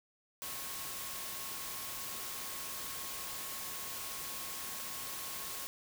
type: tone in noise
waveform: sine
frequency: 1088 Hz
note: C#6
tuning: 33 cents flat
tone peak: -52 dBFS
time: 0.42-5.67 s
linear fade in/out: 0 ms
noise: white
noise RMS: -42 dBFS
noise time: 0.42-5.67 s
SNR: -13 dB
effects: none